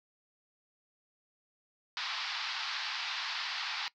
white band-pass noise, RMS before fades -37 dBFS, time 1.97-3.88 s, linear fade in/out 0 ms, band 810 to 4900 Hz, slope 48 dB/octave, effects noise-tail reverb RT60 0.1 s tail -20 dB re dry

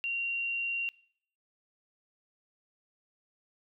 sine tone, 2759 Hz, F7, 22 cents flat, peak -30 dBFS, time 0.04-0.89 s, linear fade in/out 0 ms, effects noise-tail reverb RT60 0.6 s tail -22 dB re dry

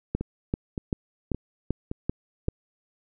two click trains, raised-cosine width 3 ms, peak -17 / -12 dBFS, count 5 / 7, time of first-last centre 0.21-2.483 / 0.15-2.485 s, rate 1.76 / 2.57 Hz, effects none

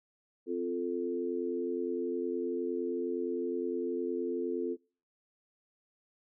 sine chord, F major, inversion second, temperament equal with one note detuned, 260.6 / 349.2 / 440 Hz, C4 / F4 / A4, -7 / 0 / 0 cents, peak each -37 / -34 / -35 dBFS, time 0.46-4.77 s, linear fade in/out 50 ms, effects noise-tail reverb RT60 0.4 s tail -24 dB re dry

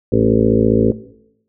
harmonic tone with a mistuned harmonic, 55 Hz, A1, in tune, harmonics 1 / 2 / 3 / 4 / 5 / 6 / 7 / 8 / 9 / 10, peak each -26 / -18 / -29 / -18 / -18 / -28 / -17 / -18 / -19 / -29 dBFS, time 0.12-0.92 s, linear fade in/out 5 ms, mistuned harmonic 6, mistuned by -19 cents, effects noise-tail reverb RT60 0.8 s tail -17 dB re dry

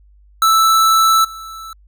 square tone with level steps, 1318.5 Hz, E6, in tune, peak -10 / -30 dBFS, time 0.42-1.73 s, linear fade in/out 2 ms, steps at 1.24 s, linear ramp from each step 10 ms, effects added 50 Hz sine -45 dBFS peak until 1.87 s

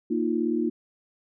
sine chord, Bb suspended fourth, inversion none, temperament equal, 233.1 / 311.1 / 349.2 Hz, Bb3 / Eb4 / F4, 0 / 0 / 0 cents, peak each -27 dBFS, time 0.1-0.7 s, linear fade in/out 10 ms, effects none

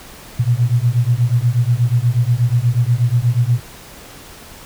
sine beating tone pair, 116.54 / 124.84 Hz, A#2 / B2, 0 / +19 cents, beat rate 8.3 Hz, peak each -15 dBFS, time 0.39-3.6 s, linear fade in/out 10 ms, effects pink hiss -38 dBFS RMS until 4.65 s

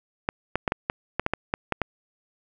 clicks, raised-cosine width 0.5 ms, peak -8 dBFS, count 11, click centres 0.289 / 0.556 / 0.678 / 0.721 / 0.899 / 1.196 / 1.264 / 1.336 / 1.539 / 1.723 / 1.817 s, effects none

